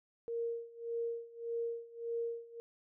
sine tone with tremolo, 465.4 Hz, A#4, 3 cents flat, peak -33 dBFS, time 0.28-2.6 s, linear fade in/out 0 ms, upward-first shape sine, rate 1.7 Hz, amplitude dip 90%, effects none

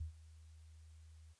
sine tone with ADSR envelope, 79.2 Hz, D#2, 31 cents sharp, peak -38 dBFS, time 0-1.35 s, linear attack 9 ms, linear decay 110 ms, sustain -18 dB, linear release 36 ms, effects white hiss -73 dBFS RMS until 1.39 s + resampled to 22050 Hz

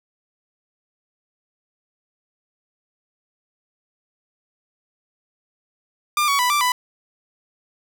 sawtooth tone with pitch steps, 1197 / 1125 / 990 / 1175 / 995 Hz, D6 / C#6 / B5 / D6 / B5, +33 / +25 / +4 / +1 / +13 cents, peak -13 dBFS, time 6.17-6.72 s, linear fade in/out 2 ms, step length 110 ms, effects none

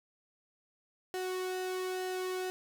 sawtooth tone with flanger, 370 Hz, F#4, in tune, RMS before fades -36 dBFS, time 1.14-2.5 s, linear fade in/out 0 ms, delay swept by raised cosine 0.84 to 1.81 ms, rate 1.1 Hz, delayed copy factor -0.5, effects none

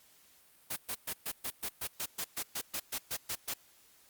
white noise bursts, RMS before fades -36 dBFS, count 16, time 0.7-3.54 s, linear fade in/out 10 ms, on 65 ms, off 120 ms, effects white hiss -63 dBFS RMS until 4.09 s + Opus 48 kbps

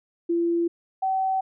sine tone pair in turn, 340 / 763.3 Hz, F4 / G5, -46 / -46 cents, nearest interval octave + major second, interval 1400 cents, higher second, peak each -20 / -21 dBFS, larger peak first, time 0.29-0.68 / 1.02-1.41 s, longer neither, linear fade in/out 10 ms, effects none

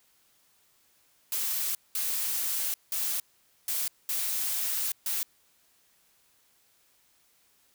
blue noise bursts at uneven times, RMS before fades -30 dBFS, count 6, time 1.32-1.75 / 1.95-2.74 / 2.92-3.2 / 3.68-3.88 / 4.09-4.92 / 5.06-5.23 s, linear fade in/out 2 ms, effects white hiss -66 dBFS RMS until 7.74 s

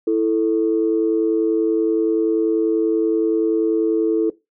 sine tone pair together, 329.6 / 440 Hz, E4 / A4, 0 / 0 cents, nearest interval perfect fourth, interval 500 cents, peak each -17 dBFS, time 0.07-4.3 s, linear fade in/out 5 ms, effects noise-tail reverb RT60 0.2 s tail -18 dB re dry + tanh soft clip ceiling -7 dBFS

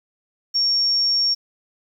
sine tone, 5520 Hz, F8, 21 cents flat, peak -16 dBFS, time 0.54-1.35 s, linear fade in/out 20 ms, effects 8-bit

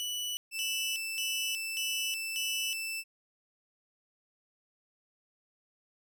sawtooth tone bursts, 2960 Hz, F#7, in tune, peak -30 dBFS, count 5, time 0-2.73 s, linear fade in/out 0 ms, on 370 ms, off 220 ms
sawtooth tone, 2651 Hz, E7, 9 cents sharp, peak -31 dBFS, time 0.51-3.04 s, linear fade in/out 50 ms
effects none

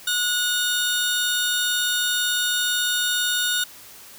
sawtooth tone pair together, 1458 / 3674 Hz, F#6 / A#7, -26 / -26 cents, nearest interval octave + major third, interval 1600 cents, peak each -20 dBFS, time 0.07-3.64 s, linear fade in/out 5 ms, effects white hiss -44 dBFS RMS until 4.18 s

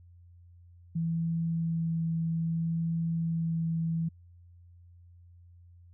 sine tone with vibrato, 164.81 Hz, E3, in tune, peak -27 dBFS, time 0.95-4.09 s, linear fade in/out 10 ms, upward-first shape sine, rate 0.62 Hz, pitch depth 8 cents each way, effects added 87 Hz sine -52 dBFS peak until 5.93 s

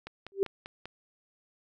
click train, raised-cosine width 0.3 ms, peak -25 dBFS, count 5, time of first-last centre 0.07-0.856 s, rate 5.09 Hz
sine tone with exponential growth, 392 Hz, G4, in tune, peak -19 dBFS, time 0.32-0.43 s, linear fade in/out 0 ms, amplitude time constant 23 ms
effects none

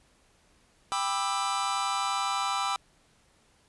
45% pulse chord, E minor seventh, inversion first, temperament just, 791.1 / 988.9 / 1186.7 / 1318.5 Hz, G5 / B5 / D6 / E6, +16 / +2 / +18 / 0 cents, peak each -33 dBFS, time 0.92-2.76 s, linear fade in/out 0 ms, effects pink hiss -64 dBFS RMS until 3.68 s + resampled to 24000 Hz

